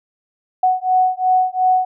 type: beating tone pair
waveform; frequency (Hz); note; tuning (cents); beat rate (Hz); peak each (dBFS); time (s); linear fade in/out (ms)
sine; 740 / 742.8; F#5 / F#5; 0 / +7; 2.8; -16; 0.63-1.85; 5
effects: none